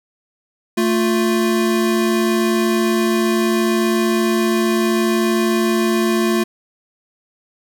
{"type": "tone pair together", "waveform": "square", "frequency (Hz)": [223.1, 351.6], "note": ["A3", "F4"], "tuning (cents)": [24, 12], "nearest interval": "minor sixth", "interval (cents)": 788, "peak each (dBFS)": [-18, -18], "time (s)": [0.77, 6.44], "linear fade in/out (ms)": 10, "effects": []}